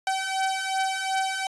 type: beating tone pair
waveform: sawtooth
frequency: 765 / 767.7 Hz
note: G5 / G5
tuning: -42 / -36 cents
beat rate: 2.7 Hz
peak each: -25 / -23 dBFS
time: 0.07-1.47 s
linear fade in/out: 2 ms
effects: resampled to 24000 Hz